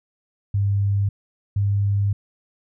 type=tone pair in turn; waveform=sine; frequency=100 / 100.64 Hz; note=G2 / G2; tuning=+35 / +46 cents; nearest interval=unison; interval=11 cents; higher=second; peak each=-17 dBFS; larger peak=neither; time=0.54-1.09 / 1.56-2.13 s; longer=second; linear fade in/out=5 ms; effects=none